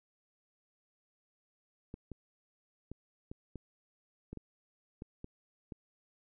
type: clicks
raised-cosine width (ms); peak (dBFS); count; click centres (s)
3; -30; 10; 1.941 / 2.117 / 2.916 / 3.315 / 3.557 / 4.33 / 4.373 / 5.021 / 5.244 / 5.722
effects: none